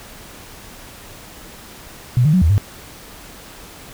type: tone with pitch steps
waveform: sine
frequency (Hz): 123.1 / 152.7 / 184.4 / 80.3 / 101.2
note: B2 / D#3 / F#3 / E2 / G#2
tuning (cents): -5 / -32 / -6 / -45 / -44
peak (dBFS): -10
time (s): 2.17-2.58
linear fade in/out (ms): 0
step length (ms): 82
effects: pink hiss -39 dBFS RMS until 3.93 s